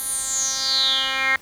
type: tone with band-pass filter sweep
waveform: 10% pulse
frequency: 266.1 Hz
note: C4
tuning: 29 cents sharp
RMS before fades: -22 dBFS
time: 0-1.36 s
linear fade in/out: 0 ms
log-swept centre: 11000 to 2000 Hz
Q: 8.1
effects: pink hiss -48 dBFS RMS until 1.41 s